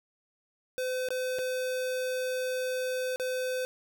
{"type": "tone with dropouts", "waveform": "square", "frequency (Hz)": 510, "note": "C5", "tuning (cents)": -44, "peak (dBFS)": -30, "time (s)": [0.78, 3.65], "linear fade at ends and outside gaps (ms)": 0, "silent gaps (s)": [[1.087, 1.105], [1.386, 1.39], [3.16, 3.198]], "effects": []}